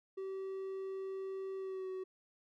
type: tone with pitch glide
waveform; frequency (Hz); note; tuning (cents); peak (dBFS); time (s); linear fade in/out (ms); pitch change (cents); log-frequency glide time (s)
triangle; 384.3 to 375.3; G4 to F#4; -34 to +25; -37; 0.17-2.04; 10; -41; 1.57-1.89
effects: none